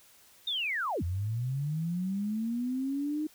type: linear two-way sweep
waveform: sine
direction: down then up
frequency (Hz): 3729 to 82.41 to 310.3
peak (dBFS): -29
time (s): 0.47-3.27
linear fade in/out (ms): 5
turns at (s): 1.03
effects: white hiss -59 dBFS RMS until 3.34 s